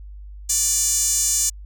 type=tone with high-pass filter; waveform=sawtooth; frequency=587.3 Hz; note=D5; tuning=in tune; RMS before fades=-20 dBFS; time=0.49-1.5 s; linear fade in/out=10 ms; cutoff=6900 Hz; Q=4.1; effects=added 50 Hz sine -35 dBFS peak until 1.65 s